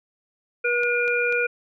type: harmonic tone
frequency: 481.5 Hz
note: B4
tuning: 44 cents flat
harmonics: 1 / 3 / 5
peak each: -24 / -24 / -24 dBFS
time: 0.64-1.47 s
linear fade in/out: 10 ms
type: clicks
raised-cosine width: 0.2 ms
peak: -21 dBFS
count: 3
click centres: 0.834 / 1.079 / 1.325 s
effects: none